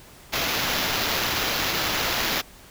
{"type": "noise with sample-and-hold", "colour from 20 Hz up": "violet", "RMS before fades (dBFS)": -25, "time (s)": [0.32, 2.42], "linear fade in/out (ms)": 20, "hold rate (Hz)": 8820, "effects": ["pink hiss -48 dBFS RMS until 2.7 s"]}